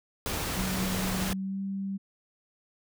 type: noise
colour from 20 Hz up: pink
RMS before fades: -32 dBFS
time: 0.26-1.33 s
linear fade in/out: 0 ms
type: tone with pitch glide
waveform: sine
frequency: 187.3 to 195.25 Hz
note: F#3 to G3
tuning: +21 to -7 cents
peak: -30 dBFS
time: 0.56-1.98 s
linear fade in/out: 20 ms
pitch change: +72 cents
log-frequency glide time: 1.13-1.61 s
effects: none